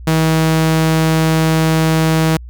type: tone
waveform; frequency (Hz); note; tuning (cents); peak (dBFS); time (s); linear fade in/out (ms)
sawtooth; 160; D#3; +49; -7; 0.07-2.37; 5
effects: added 60 Hz sine -29 dBFS peak until 2.49 s